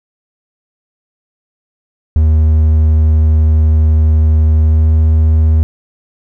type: tone with pitch glide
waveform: triangle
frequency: 78 to 78.82 Hz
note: D#2 to D#2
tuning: +5 to +23 cents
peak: -4 dBFS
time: 2.16-5.63 s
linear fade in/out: 0 ms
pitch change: +18 cents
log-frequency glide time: 4.6-4.9 s
effects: none